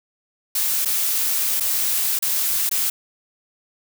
blue noise with dropouts, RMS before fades -21 dBFS, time 0.55-2.9 s, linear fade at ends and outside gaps 5 ms, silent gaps 0.85-0.856 / 1.6-1.606 / 2.19-2.223 / 2.694-2.712 s, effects none

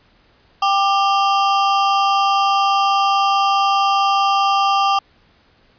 square ring-modulated tone, 987.8 Hz, B5, in tune, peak -11 dBFS, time 0.62-4.99 s, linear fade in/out 5 ms, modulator 199 Hz, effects pink hiss -55 dBFS RMS until 5.78 s + resampled to 11025 Hz

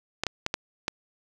clicks, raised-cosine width 0.2 ms, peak -9 dBFS, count 5, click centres 0.236 / 0.267 / 0.464 / 0.541 / 0.881 s, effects none

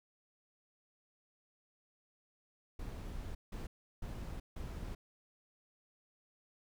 brown noise bursts at uneven times, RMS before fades -43 dBFS, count 4, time 2.79-3.35 / 3.52-3.67 / 4.02-4.4 / 4.56-4.95 s, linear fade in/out 5 ms, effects none

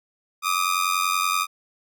sawtooth ring-modulated tone, 1220 Hz, D#6, 34 cents flat, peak -14 dBFS, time 0.42-1.47 s, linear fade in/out 50 ms, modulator 45.2 Hz, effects none

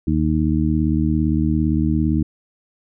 harmonic tone, 77.6 Hz, D#2, 4 cents flat, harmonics 1 / 2 / 3 / 4, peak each -21 / -21 / -21 / -21 dBFS, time 0.07-2.23 s, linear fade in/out 5 ms, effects none

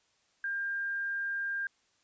sine tone, 1600 Hz, G6, 35 cents sharp, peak -31 dBFS, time 0.44-1.67 s, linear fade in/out 2 ms, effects white hiss -71 dBFS RMS until 2.03 s + resampled to 16000 Hz

